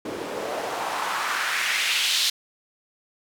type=noise with band-pass filter sweep; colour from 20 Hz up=white; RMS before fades=-26 dBFS; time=0.05-2.3 s; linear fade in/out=5 ms; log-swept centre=330 to 4000 Hz; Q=1.9; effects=none